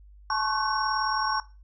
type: tone cluster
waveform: sine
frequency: 868 / 1075 / 1114 / 1511 / 5550 Hz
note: A5 / C6 / C#6 / F#6 / F8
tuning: -24 / +47 / +8 / +36 / -12 cents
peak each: -29 / -31 / -29 / -32 / -33 dBFS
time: 0.3-1.4 s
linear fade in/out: 2 ms
effects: noise-tail reverb RT60 0.3 s tail -18 dB re dry + added 50 Hz sine -48 dBFS peak until 1.63 s